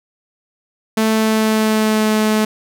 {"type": "tone with pitch glide", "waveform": "sawtooth", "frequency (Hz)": [220, 215.6], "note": ["A3", "A3"], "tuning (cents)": [0, -35], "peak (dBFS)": -9, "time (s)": [0.97, 2.45], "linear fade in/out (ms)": 5, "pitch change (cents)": -35, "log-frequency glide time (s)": [1.1, 2.12], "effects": []}